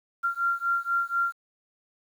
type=beating tone pair; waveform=sine; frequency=1380 / 1384.1 Hz; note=F6 / F6; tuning=-21 / -16 cents; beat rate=4.1 Hz; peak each=-27 dBFS; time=0.23-1.33 s; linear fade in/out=20 ms; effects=9-bit